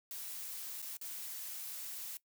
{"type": "noise with dropouts", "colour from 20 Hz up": "blue", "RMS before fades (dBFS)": -44, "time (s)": [0.11, 2.17], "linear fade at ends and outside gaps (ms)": 1, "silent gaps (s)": [[0.819, 0.825], [0.969, 1.013]], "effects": ["noise-tail reverb RT60 0.1 s tail -19 dB re dry"]}